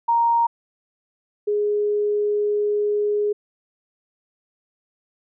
sine tone pair in turn, 933 / 415.6 Hz, A#5 / G#4, +1 / +1 cents, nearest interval octave + major second, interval 1400 cents, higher first, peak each -15 / -18 dBFS, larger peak first, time 0.08-0.47 / 1.47-3.33 s, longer second, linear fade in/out 10 ms, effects none

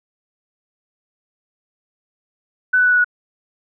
sine tone with pitch steps, 1500 / 1490.5 / 1481.1 / 1471.7 / 1462.4 Hz, F#6 / F#6 / F#6 / F#6 / F#6, +23 / +12 / +1 / -10 / -21 cents, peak -11 dBFS, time 2.73-3.045 s, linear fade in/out 10 ms, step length 63 ms, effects none

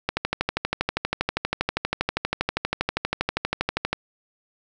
click train, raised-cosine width 0.3 ms, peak -6 dBFS, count 49, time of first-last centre 0.09-3.93 s, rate 12.5 Hz, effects none

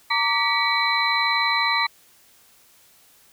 sine tone cluster, 923 / 1165 / 1948 / 2267 / 4014 Hz, A#5 / D6 / B6 / C#7 / B7, -17 / -14 / -24 / +38 / +27 cents, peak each -25 dBFS, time 0.1-1.87 s, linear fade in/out 10 ms, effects white hiss -55 dBFS RMS until 3.32 s

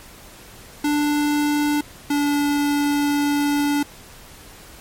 square tone pair in turn, 294.3 / 289.1 Hz, D4 / D4, +4 / -27 cents, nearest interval unison, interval 31 cents, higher first, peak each -18 dBFS, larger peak neither, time 0.84-1.81 / 2.1-3.83 s, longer second, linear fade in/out 5 ms, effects pink hiss -43 dBFS RMS until 4.8 s + MP3 64 kbps

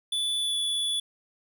square tone with pitch glide, 3469 to 3437 Hz, A7 to A7, -25 to -41 cents, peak -26 dBFS, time 0.12-1 s, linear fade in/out 5 ms, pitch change -16 cents, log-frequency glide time 0.39-0.55 s, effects none

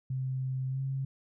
sine tone with pitch glide, 130.81 to 134.57 Hz, C3 to C3, 0 to +49 cents, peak -30 dBFS, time 0.1-1.05 s, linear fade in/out 5 ms, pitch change +49 cents, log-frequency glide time 0.69-0.8 s, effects none

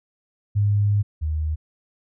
sine tone pair in turn, 102.7 / 77.36 Hz, G#2 / D#2, -19 / -9 cents, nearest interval perfect fourth, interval 490 cents, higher first, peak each -16 / -21 dBFS, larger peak first, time 0.55-1.03 / 1.21-1.56 s, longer first, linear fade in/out 20 ms, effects none

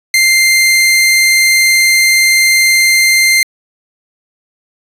sawtooth tone, 2093 Hz, C7, in tune, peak -3 dBFS, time 0.14-3.43 s, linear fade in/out 2 ms, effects resampled to 32000 Hz

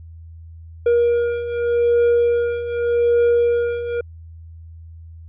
triangle beating tone pair, 474.1 / 474.94 Hz, A#4 / A#4, +29 / +32 cents, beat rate 0.84 Hz, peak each -19 / -14 dBFS, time 0.86-4.01 s, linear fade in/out 5 ms, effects added 82 Hz sine -36 dBFS peak until 5.28 s + resampled to 8000 Hz

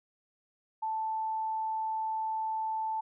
sine tone, 880 Hz, A5, in tune, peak -30 dBFS, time 0.82-3.01 s, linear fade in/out 10 ms, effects none

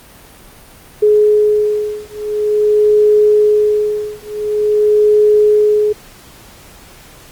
sine beating tone pair, 421.3 / 421.77 Hz, G#4 / G#4, +25 / +27 cents, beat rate 0.47 Hz, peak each -12 dBFS, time 1.02-5.93 s, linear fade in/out 10 ms, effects pink hiss -40 dBFS RMS until 7.31 s + Opus 32 kbps

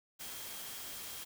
sine tone in noise, 3235 Hz, G#7, 46 cents flat, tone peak -55 dBFS, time 0.19-1.25 s, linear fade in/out 20 ms, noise white, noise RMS -45 dBFS, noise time 0.19-1.25 s, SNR -13 dB, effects none

